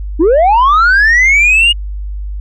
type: linear sweep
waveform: sine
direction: up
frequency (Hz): 289 to 2887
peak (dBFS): -3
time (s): 0.19-1.73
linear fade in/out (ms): 20
effects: tanh soft clip ceiling -4 dBFS + added 50 Hz sine -18 dBFS peak until 2.4 s